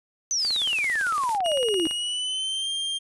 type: exponential sweep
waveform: sine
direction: down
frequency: 6220 to 310.3 Hz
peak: -22 dBFS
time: 0.31-1.87 s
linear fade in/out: 0 ms
type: noise with tremolo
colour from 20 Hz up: blue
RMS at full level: -35 dBFS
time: 0.37-1.39 s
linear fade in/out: 50 ms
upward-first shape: square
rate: 13 Hz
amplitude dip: 25%
type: click train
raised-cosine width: 0.3 ms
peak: -20 dBFS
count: 27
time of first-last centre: 0.45-1.911 s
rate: 17.8 Hz
type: tone with pitch glide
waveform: 45% pulse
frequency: 2875 to 3190 Hz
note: F7 to G7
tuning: +50 to +30 cents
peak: -26 dBFS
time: 1.44-2.99 s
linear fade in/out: 20 ms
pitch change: +180 cents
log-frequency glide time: 1.92-2.69 s
effects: resampled to 24000 Hz